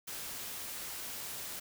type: noise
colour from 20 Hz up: white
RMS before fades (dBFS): -42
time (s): 0.07-1.6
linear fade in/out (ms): 10
effects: none